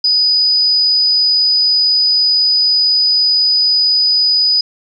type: tone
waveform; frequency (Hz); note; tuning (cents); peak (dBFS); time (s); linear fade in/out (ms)
sine; 4971; D#8; -2; -9; 0.04-4.61; 5
effects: none